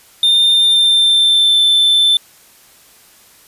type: tone with pitch glide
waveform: triangle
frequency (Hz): 3613 to 3537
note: A7 to A7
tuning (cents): +45 to +8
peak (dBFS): -7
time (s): 0.23-2.17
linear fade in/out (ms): 2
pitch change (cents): -37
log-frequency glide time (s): 0.49-1.62
effects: white hiss -46 dBFS RMS until 3.47 s + resampled to 32000 Hz